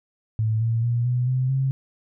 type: tone with pitch steps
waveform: sine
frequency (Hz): 110 / 114.41 / 118.99 / 123.76 / 128.71 / 133.87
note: A2 / A#2 / A#2 / B2 / C3 / C3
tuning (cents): 0 / -32 / +36 / +4 / -28 / +40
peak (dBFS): -19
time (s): 0.39-1.71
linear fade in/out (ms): 0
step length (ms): 220
effects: none